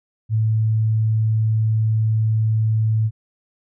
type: tone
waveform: sine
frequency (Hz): 110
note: A2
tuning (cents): 0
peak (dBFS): -15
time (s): 0.29-3.11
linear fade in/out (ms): 50
effects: none